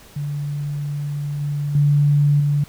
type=tone with level steps; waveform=sine; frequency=145.1 Hz; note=D3; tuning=21 cents flat; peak=-22 / -20 / -12 / -15 dBFS; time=0.16-2.64 s; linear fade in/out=5 ms; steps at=1.41 / 1.75 / 2.4 s; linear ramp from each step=2 ms; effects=pink hiss -46 dBFS RMS until 2.68 s